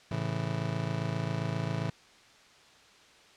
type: chord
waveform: 40% pulse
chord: A major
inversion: none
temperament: just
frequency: 110 / 137.5 / 165 Hz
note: A2 / C#3 / E3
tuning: 0 / -14 / +2 cents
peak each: -34 dBFS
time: 0.11-1.9 s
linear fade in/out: 5 ms
effects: white hiss -57 dBFS RMS until 3.36 s + low-pass 5000 Hz 12 dB/octave